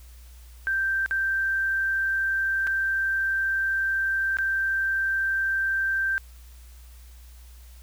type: tone with dropouts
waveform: sine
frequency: 1568 Hz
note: G6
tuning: in tune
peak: -22 dBFS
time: 0.67-6.18 s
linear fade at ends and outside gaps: 0 ms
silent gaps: 1.061-1.11 / 2.669-2.673 / 4.37-4.386 s
effects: added 60 Hz sine -44 dBFS peak until 7.82 s + white hiss -56 dBFS RMS until 7.82 s